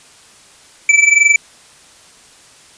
square tone with amplitude modulation, 2317 Hz, D7, 24 cents flat, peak -5 dBFS, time 0.89-1.36 s, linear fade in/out 2 ms, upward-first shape sine, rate 22.1 Hz, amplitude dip 75%, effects white hiss -44 dBFS RMS until 2.77 s + resampled to 22050 Hz

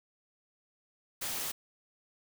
white noise, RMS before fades -36 dBFS, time 1.21-1.52 s, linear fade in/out 10 ms, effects none

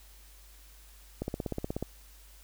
click train, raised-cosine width 2 ms, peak -19 dBFS, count 11, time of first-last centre 1.22-1.826 s, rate 16.5 Hz, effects added 50 Hz sine -53 dBFS peak until 2.43 s + white hiss -58 dBFS RMS until 2.43 s

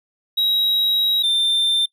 triangle tone pair in turn, 3835 / 3579 Hz, A#7 / A7, +48 / +29 cents, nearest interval minor second, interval 119 cents, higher first, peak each -14 dBFS, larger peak neither, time 0.37-1.23 / 1.23-1.86 s, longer first, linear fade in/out 10 ms, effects noise-tail reverb RT60 0.1 s tail -22 dB re dry

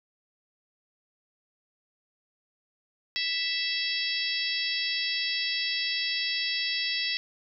harmonic tone with a mistuned harmonic, 659.3 Hz, E5, in tune, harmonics 3 / 4 / 5 / 6 / 7 / 8, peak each -34 / -34 / -34 / -34 / -34 / -34 dBFS, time 3.16-7.17 s, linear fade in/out 0 ms, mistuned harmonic 6, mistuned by -16 cents, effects none

